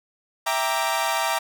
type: chord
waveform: sawtooth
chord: E half-diminished seventh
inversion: none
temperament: equal with one note detuned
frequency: 659.3 / 787.6 / 932.3 / 1174.7 Hz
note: E5 / G5 / Bb5 / D6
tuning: 0 / +8 / 0 / 0 cents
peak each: -24 / -24 / -22 / -25 dBFS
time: 0.46-1.39 s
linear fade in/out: 10 ms
effects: none